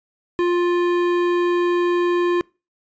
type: tone with hard clipping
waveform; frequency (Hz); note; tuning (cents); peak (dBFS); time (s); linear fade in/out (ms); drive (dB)
triangle; 350.7; F4; +7; -18; 0.39-2.41; 0; 18
effects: noise-tail reverb RT60 0.3 s tail -25 dB re dry + resampled to 16000 Hz